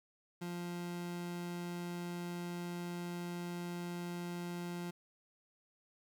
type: tone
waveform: 30% pulse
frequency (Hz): 174.61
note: F3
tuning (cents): 0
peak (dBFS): -37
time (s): 0.41-4.91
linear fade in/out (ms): 10
effects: 12-bit